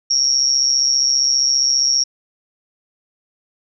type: tone with amplitude modulation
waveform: sine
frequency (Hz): 5588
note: F8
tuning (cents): 0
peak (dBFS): -9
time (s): 0.1-2.04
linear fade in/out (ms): 10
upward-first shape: sine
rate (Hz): 135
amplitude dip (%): 90
effects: none